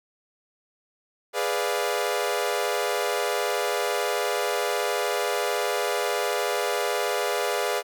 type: chord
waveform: sawtooth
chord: G# diminished seventh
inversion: none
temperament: equal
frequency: 415.3 / 493.9 / 587.3 / 698.5 Hz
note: G#4 / B4 / D5 / F5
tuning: 0 / 0 / 0 / 0 cents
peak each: -25 / -25 / -26 / -27 dBFS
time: 1.33-7.83 s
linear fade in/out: 50 ms
effects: none